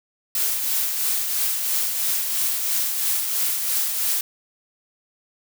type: noise with tremolo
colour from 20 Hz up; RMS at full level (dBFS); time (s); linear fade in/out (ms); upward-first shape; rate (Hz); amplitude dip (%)
blue; -21; 0.35-4.21; 2; triangle; 3; 45
effects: none